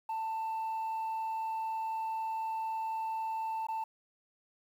sine tone with dropouts, 889 Hz, A5, 18 cents sharp, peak -30 dBFS, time 0.09-3.84 s, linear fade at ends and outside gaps 5 ms, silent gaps 3.669-3.685 s, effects tanh soft clip ceiling -32 dBFS + 10-bit

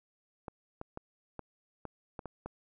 clicks, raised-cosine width 1 ms, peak -26 dBFS, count 8, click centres 0.482 / 0.814 / 0.974 / 1.393 / 1.853 / 2.192 / 2.257 / 2.46 s, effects none

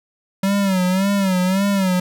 square tone with vibrato, 191 Hz, G3, 45 cents flat, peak -16 dBFS, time 0.43-2 s, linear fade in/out 5 ms, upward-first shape sine, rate 1.8 Hz, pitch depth 92 cents each way, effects none

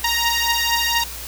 10% pulse beating tone pair, 932.3 / 936.6 Hz, A#5 / A#5, 0 / +8 cents, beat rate 4.3 Hz, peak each -12 dBFS, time 0.04-1.04 s, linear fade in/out 5 ms, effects added 60 Hz sine -36 dBFS peak until 1.27 s + white hiss -33 dBFS RMS until 1.27 s

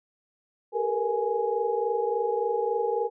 sine tone cluster, 397.9 / 457.1 / 480.6 / 833 Hz, G4 / A#4 / B4 / G#5, +26 / -34 / -47 / +5 cents, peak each -32 / -27 / -30 / -30 dBFS, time 0.72-3.1 s, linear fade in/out 50 ms, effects none

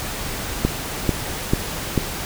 click train, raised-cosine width 3 ms, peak -3 dBFS, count 4, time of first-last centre 0.65-1.977 s, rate 2.26 Hz, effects pink hiss -28 dBFS RMS until 2.25 s

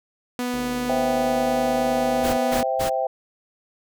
sawtooth tone, 246.9 Hz, B3, in tune, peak -20 dBFS, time 0.39-2.63 s, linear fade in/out 0 ms
click train, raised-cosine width 2 ms, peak -25 dBFS, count 140, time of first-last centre 0.54-2.364 s, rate 76.2 Hz
sine chord, C major, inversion none, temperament equal, 523.3 / 659.3 / 784 Hz, C5 / E5 / G5, 0 / 0 / 0 cents, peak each -25 dBFS, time 0.89-3.07 s, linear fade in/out 5 ms
pink noise bursts, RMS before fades -28 dBFS, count 3, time 2.23-2.9 s, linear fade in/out 20 ms, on 110 ms, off 170 ms
effects none

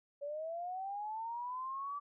sine linear sweep, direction up, 562 to 1162 Hz, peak -38 dBFS, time 0.21-2 s, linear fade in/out 20 ms, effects none

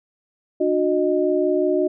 sine tone cluster, 298.7 / 364.3 / 617 Hz, D4 / F#4 / D#5, +29 / -27 / -15 cents, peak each -23 / -19 / -22 dBFS, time 0.6-1.88 s, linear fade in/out 10 ms, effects none

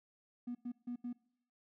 triangle tone bursts at uneven times, 242.9 Hz, B3, 29 cents flat, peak -35 dBFS, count 4, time 0.47-0.55 / 0.65-0.72 / 0.87-0.96 / 1.04-1.13 s, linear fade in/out 10 ms, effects noise-tail reverb RT60 0.7 s tail -25 dB re dry + tanh soft clip ceiling -35 dBFS

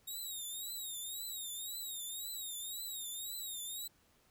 10% pulse tone with vibrato, 3753 Hz, A#7, 11 cents sharp, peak -34 dBFS, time 0.07-3.88 s, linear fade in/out 10 ms, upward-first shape triangle, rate 1.9 Hz, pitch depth 130 cents each way, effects pink hiss -70 dBFS RMS until 4.3 s

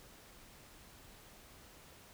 silence, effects pink hiss -58 dBFS RMS until 2.13 s

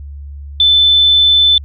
sine tone, 3520 Hz, A7, in tune, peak -6 dBFS, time 0.6-1.58 s, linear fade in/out 2 ms, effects added 71 Hz sine -26 dBFS peak until 1.64 s

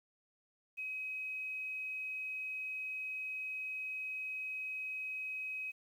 sine tone with quantisation, 2536 Hz, D#7, 32 cents sharp, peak -38 dBFS, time 0.77-5.72 s, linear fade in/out 20 ms, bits 11, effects none

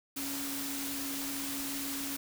sine tone in noise, 277.4 Hz, C#4, 1 cent sharp, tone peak -39 dBFS, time 0.16-2.17 s, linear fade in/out 10 ms, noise white, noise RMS -38 dBFS, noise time 0.16-2.17 s, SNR -4 dB, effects none

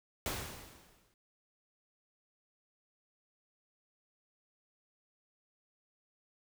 pink noise with exponential decay, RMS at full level -35 dBFS, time 0.26-1.14 s, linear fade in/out 1 ms, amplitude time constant 190 ms, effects none

